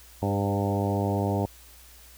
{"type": "harmonic tone with a mistuned harmonic", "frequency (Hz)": 100, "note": "G2", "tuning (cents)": 35, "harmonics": [1, 2, 3, 4, 5, 6, 7, 8, 9], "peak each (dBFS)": [-27, -30, -32, -33, -34, -35, -35, -36, -37], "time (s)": [0.22, 1.46], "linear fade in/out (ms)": 5, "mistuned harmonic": 5, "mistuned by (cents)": 17, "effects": ["added 60 Hz sine -52 dBFS peak until 2.17 s", "white hiss -52 dBFS RMS until 2.17 s"]}